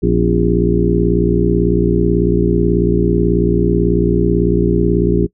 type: harmonic tone with a mistuned harmonic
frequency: 58.2 Hz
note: A#1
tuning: 2 cents flat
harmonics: 1 / 2 / 3 / 4 / 5 / 6 / 7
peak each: -18 / -21 / -16 / -21 / -21 / -17 / -18 dBFS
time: 0.02-5.27 s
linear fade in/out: 20 ms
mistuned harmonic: 4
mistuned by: +140 cents
effects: noise-tail reverb RT60 0.1 s tail -22 dB re dry